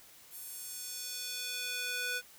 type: tone with high-pass filter sweep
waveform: square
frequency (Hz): 493.9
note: B4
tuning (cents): 0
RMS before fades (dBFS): -39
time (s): 0.3-2.22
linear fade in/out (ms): 50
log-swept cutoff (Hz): 12000 to 1400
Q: 1.1
effects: white hiss -57 dBFS RMS until 2.38 s